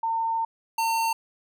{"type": "tone pair in turn", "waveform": ["sine", "square"], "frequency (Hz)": [907, 907], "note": ["A#5", "A#5"], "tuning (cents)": [-48, -48], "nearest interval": "unison", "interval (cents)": 0, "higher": "neither", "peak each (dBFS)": -23, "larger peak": "neither", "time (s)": [[0.03, 0.45], [0.78, 1.13]], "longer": "first", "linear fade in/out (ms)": 5, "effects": []}